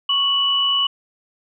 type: tone pair together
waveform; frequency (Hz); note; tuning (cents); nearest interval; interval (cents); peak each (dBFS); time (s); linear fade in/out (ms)
sine; 1107.6 / 2957; C#6 / F#7; -2 / -2; octave + perfect fourth; 1700; -24 / -16; 0.09-0.87; 5
effects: none

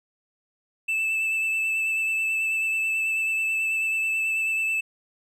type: tone with vibrato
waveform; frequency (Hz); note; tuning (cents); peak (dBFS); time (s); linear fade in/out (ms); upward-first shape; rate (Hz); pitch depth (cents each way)
triangle; 2637; E7; 0; -21; 0.88-4.81; 10; sine; 9.2; 15
effects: none

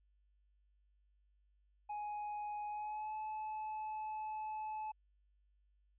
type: tone with pitch glide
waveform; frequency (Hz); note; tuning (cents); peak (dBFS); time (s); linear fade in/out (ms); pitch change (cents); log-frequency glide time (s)
triangle; 835 to 862.5; G#5 to A5; +9 to -35; -38; 1.89-4.92; 10; +56; 2.68-3.15
effects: added 50 Hz sine -70 dBFS peak until 5.98 s + resampled to 8000 Hz

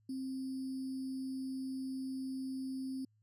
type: tone with sample-and-hold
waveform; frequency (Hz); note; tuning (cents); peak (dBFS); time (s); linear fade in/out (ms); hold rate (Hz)
sine; 263.5; C4; +12; -37; 0.09-3.05; 5; 4900
effects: added 107 Hz sine -69 dBFS peak until 3.22 s + resampled to 32000 Hz

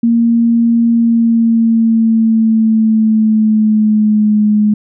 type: tone with pitch glide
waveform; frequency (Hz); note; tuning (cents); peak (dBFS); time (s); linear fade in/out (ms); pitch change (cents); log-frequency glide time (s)
sine; 232.4 to 210.7; A#3 to G#3; -5 to +25; -7; 0.03-4.74; 5; -170; 0.91-4.45
effects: none

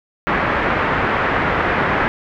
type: low-pass noise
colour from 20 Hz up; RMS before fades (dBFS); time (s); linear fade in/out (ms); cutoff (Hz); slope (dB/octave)
white; -18; 0.27-2.08; 0; 1900; 24
effects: none

